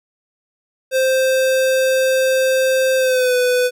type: tone with pitch glide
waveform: square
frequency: 523.3 to 497.7 Hz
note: C5 to B4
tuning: 0 to +13 cents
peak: -14 dBFS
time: 0.91-3.71 s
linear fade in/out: 50 ms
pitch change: -87 cents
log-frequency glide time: 2.97-3.35 s
effects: none